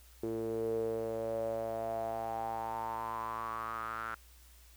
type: tone with band-pass filter sweep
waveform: sawtooth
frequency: 112.9 Hz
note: A2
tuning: 45 cents sharp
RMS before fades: -37 dBFS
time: 0.23-4.15 s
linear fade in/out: 5 ms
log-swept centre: 380 to 1400 Hz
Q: 7.5
effects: added 60 Hz sine -57 dBFS peak until 4.76 s + white hiss -62 dBFS RMS until 4.76 s